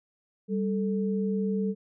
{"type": "tone pair together", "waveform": "sine", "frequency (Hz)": [196, 440], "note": ["G3", "A4"], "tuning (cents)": [0, 0], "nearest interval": "octave + major second", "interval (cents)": 1400, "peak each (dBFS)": [-26, -31], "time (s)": [0.48, 1.75], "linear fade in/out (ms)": 50, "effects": []}